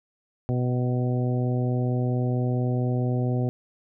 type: harmonic tone with a mistuned harmonic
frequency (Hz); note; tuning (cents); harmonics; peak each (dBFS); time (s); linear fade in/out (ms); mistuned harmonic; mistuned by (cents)
124.4; B2; +13; 1 / 2 / 3 / 4 / 5 / 6; -23 / -29 / -33 / -35 / -37 / -39; 0.49-3.49; 0; 6; +15
effects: none